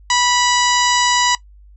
harmonic tone with a mistuned harmonic, 981 Hz, B5, 12 cents flat, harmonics 1 / 2 / 3 / 4 / 5 / 6 / 7 / 8, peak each -17 / -20 / -22 / -23 / -24 / -25 / -25 / -26 dBFS, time 0.1-1.35 s, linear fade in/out 2 ms, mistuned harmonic 8, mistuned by -44 cents, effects noise-tail reverb RT60 0.1 s tail -18 dB re dry + added 50 Hz sine -41 dBFS peak until 1.76 s

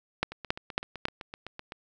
two click trains, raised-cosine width 0.3 ms, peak -23 / -9 dBFS, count 12 / 4, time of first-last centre 0.32-1.721 / 0.23-1.054 s, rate 7.85 / 3.64 Hz, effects none

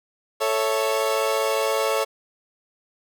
30% pulse chord, A major, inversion none, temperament equal, 440 / 554.4 / 659.3 Hz, A4 / C#5 / E5, 0 / 0 / 0 cents, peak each -22 / -21 / -25 dBFS, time 0.4-2.05 s, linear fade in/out 20 ms, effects none

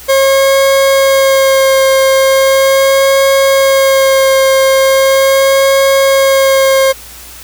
40% pulse tone with vibrato, 539 Hz, C#5, 49 cents flat, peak -5 dBFS, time 0.08-6.93 s, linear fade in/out 20 ms, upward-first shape sine, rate 0.39 Hz, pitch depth 16 cents each way, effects added 60 Hz sine -38 dBFS peak until 7.43 s + white hiss -32 dBFS RMS until 7.43 s

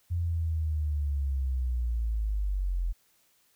sine linear sweep, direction down, 87.31 to 42 Hz, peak -26 dBFS, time 0.1-2.93 s, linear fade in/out 20 ms, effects white hiss -67 dBFS RMS until 3.55 s

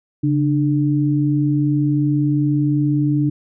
sine tone pair together, 140.6 / 297.9 Hz, C#3 / D4, +25 / +25 cents, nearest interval octave + minor second, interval 1300 cents, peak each -17 dBFS, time 0.23-3.3 s, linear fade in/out 10 ms, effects none

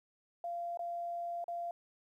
sine tone with dropouts, 690 Hz, F5, 21 cents flat, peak -36 dBFS, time 0.44-1.71 s, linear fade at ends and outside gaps 2 ms, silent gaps 0.773-0.792 / 1.442-1.481 s, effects 12-bit

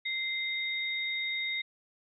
sine tone pair together, 2088 / 3720 Hz, C7 / A#7, -4 / -4 cents, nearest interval minor seventh, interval 1000 cents, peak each -32 / -35 dBFS, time 0.05-1.62 s, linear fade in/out 10 ms, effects none

